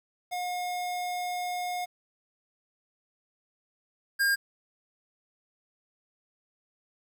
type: tone pair in turn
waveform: square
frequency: 718 / 1611.9 Hz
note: F5 / G6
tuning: +48 / +48 cents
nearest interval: octave + major second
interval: 1400 cents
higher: second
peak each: -31 / -23 dBFS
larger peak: second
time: 0.31-1.86 / 4.19-4.36 s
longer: first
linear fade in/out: 20 ms
effects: 10-bit